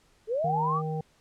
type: linear sweep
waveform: sine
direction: up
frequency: 415.3 to 1216 Hz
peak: -25 dBFS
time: 0.27-0.82 s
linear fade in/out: 50 ms
type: harmonic tone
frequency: 156.7 Hz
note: D#3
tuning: 13 cents sharp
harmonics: 1 / 3 / 5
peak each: -30 / -35 / -37 dBFS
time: 0.44-1.01 s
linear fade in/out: 5 ms
effects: pink hiss -64 dBFS RMS until 1.2 s + low-pass 9000 Hz 12 dB/octave